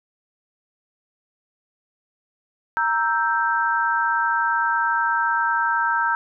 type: chord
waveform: sine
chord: E diminished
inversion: second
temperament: equal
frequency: 932.3 / 1318.5 / 1568 Hz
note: Bb5 / E6 / G6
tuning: 0 / 0 / 0 cents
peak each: -22 / -24 / -22 dBFS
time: 2.77-6.15 s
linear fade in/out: 0 ms
effects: none